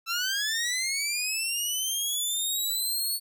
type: linear sweep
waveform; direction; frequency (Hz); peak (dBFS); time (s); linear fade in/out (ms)
15% pulse; up; 1322 to 4435; -20; 0.06-3.2; 50
effects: none